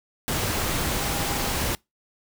sine tone in noise, 806 Hz, G5, 48 cents sharp, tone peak -36 dBFS, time 0.89-1.51 s, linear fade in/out 0 ms, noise pink, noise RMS -26 dBFS, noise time 0.28-1.75 s, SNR -13 dB, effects noise-tail reverb RT60 0.2 s tail -25 dB re dry

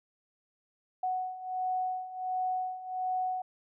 sine beating tone pair, 740 / 741.4 Hz, F#5 / F#5, 0 / +3 cents, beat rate 1.4 Hz, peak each -36 / -32 dBFS, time 1.03-3.42 s, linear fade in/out 5 ms, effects none

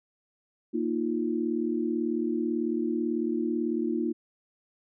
sine chord, Bb suspended fourth, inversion none, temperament equal, 233.1 / 311.1 / 349.2 Hz, Bb3 / Eb4 / F4, 0 / 0 / 0 cents, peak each -30 dBFS, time 0.73-4.13 s, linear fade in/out 20 ms, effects none

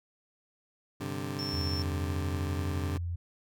20% pulse chord, G suspended fourth, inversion none, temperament just, 98 / 130.67 / 147 Hz, G2 / C3 / D3, 0 / -2 / +2 cents, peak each -34 dBFS, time 1-2.98 s, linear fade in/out 10 ms
triangle tone, 5400 Hz, E8, 41 cents sharp, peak -34 dBFS, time 1.39-1.82 s, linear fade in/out 0 ms
sine tone with pitch glide, 83.7 to 86.25 Hz, E2 to F2, +27 to -21 cents, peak -31 dBFS, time 1.53-3.16 s, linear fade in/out 10 ms, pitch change +52 cents, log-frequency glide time 1.65-2.47 s
effects none

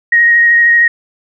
sine tone with vibrato, 1877 Hz, A#6, 11 cents sharp, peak -5 dBFS, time 0.12-0.88 s, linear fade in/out 5 ms, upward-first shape sine, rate 13 Hz, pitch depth 12 cents each way, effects none

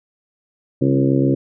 harmonic tone with a mistuned harmonic, 68 Hz, C#2, 33 cents flat, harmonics 2 / 3 / 4 / 5 / 6 / 7 / 8, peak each -18 / -26 / -17 / -20 / -27 / -26 / -27 dBFS, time 0.81-1.35 s, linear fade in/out 10 ms, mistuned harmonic 3, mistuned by -26 cents, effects none

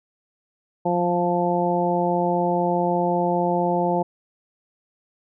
harmonic tone with a mistuned harmonic, 175.2 Hz, F3, 6 cents sharp, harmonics 1 / 2 / 3 / 4 / 5, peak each -25 / -25 / -25 / -25 / -25 dBFS, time 0.85-4.03 s, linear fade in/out 10 ms, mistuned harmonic 1, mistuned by +15 cents, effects none

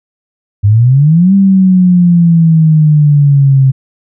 sine exponential two-way sweep, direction up then down, 98.4 to 197.7 to 132.1 Hz, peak -3 dBFS, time 0.63-3.72 s, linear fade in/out 20 ms, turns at 1.34 s, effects none

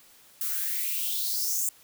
violet noise with high-pass filter sweep, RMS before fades -29 dBFS, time 0.41-1.69 s, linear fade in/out 2 ms, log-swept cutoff 1200 to 7500 Hz, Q 5, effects white hiss -56 dBFS RMS until 1.83 s

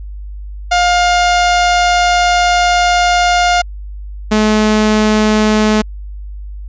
sawtooth tone pair in turn, 708 / 214.5 Hz, F5 / A3, +23 / -44 cents, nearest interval octave + major sixth, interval 2067 cents, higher first, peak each -5 dBFS, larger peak neither, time 0.71-3.62 / 4.31-5.82 s, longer first, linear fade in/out 10 ms, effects added 50 Hz sine -24 dBFS peak until 6.68 s + resampled to 16000 Hz

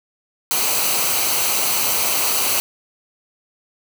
white noise with comb filter, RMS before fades -19 dBFS, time 0.51-2.6 s, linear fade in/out 0 ms, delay 0.57 ms, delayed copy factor -0.55, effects none

